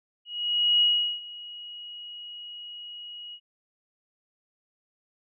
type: tone with ADSR envelope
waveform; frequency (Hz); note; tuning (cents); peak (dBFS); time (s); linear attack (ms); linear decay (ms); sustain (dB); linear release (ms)
sine; 2900; F#7; -35; -17; 0.25-3.4; 560; 390; -21; 64
effects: none